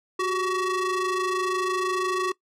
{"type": "ring-modulated tone", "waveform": "square", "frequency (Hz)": 380, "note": "F#4", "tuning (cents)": 46, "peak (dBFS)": -21, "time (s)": [0.19, 2.32], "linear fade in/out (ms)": 5, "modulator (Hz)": 747, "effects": ["noise-tail reverb RT60 0.1 s tail -20 dB re dry", "low-pass 9000 Hz 12 dB/octave"]}